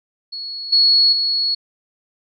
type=tone with level steps; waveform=sine; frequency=4358 Hz; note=C#8; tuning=30 cents flat; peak=-26 / -10 / -16 dBFS; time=0.32-1.55 s; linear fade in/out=10 ms; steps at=0.72 / 1.12 s; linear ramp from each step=10 ms; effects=none